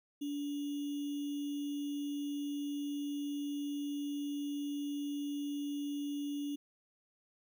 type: tone with sample-and-hold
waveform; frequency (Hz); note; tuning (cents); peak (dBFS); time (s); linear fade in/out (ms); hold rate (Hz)
sine; 287.7; D4; -36; -35; 0.21-6.56; 10; 3150
effects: none